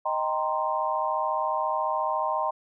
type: chord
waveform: sine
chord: C minor seventh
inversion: first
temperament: equal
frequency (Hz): 622.3 / 784 / 932.3 / 1046.5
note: Eb5 / G5 / Bb5 / C6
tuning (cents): 0 / 0 / 0 / 0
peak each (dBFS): -30 / -31 / -29 / -29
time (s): 0.05-2.51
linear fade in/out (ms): 10
effects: none